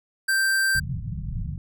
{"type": "tone", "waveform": "square", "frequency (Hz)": 1568, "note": "G6", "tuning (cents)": 0, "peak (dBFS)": -20, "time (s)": [0.28, 0.8], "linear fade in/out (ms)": 10}
{"type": "low-pass noise", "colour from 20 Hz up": "white", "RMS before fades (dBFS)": -30, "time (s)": [0.75, 1.58], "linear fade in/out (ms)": 2, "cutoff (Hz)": 170, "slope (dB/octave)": 48}
{"effects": []}